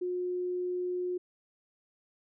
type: tone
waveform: sine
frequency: 360 Hz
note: F#4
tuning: 47 cents flat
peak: -30 dBFS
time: 0.01-1.18 s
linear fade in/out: 10 ms
effects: none